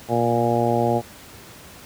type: harmonic tone with a mistuned harmonic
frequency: 118 Hz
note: A#2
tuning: 22 cents sharp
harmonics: 1 / 2 / 3 / 4 / 5 / 6 / 7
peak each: -25 / -25 / -25 / -25 / -25 / -25 / -25 dBFS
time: 0.08-1.02 s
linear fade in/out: 50 ms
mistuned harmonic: 1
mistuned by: +23 cents
effects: pink hiss -43 dBFS RMS until 1.85 s + high-pass 60 Hz 12 dB/octave